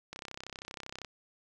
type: click train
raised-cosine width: 0.2 ms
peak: -24 dBFS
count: 31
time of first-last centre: 0.13-1.047 s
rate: 32.7 Hz
effects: none